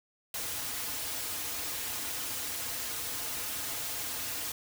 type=noise with comb filter; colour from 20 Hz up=white; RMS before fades=-36 dBFS; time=0.34-4.52 s; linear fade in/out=2 ms; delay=5.2 ms; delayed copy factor=-0.8; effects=none